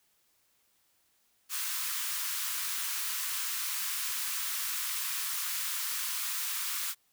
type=high-pass noise; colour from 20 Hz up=white; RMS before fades=-34 dBFS; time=1.49-6.95 s; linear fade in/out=50 ms; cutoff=1000 Hz; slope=48 dB/octave; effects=white hiss -71 dBFS RMS until 7.12 s